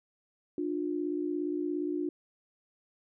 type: tone pair together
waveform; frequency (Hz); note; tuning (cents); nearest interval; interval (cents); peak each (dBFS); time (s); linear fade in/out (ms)
sine; 298.3 / 355.5; D4 / F4; +27 / +31; minor third; 304; -32 / -33; 0.58-2.09; 2
effects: none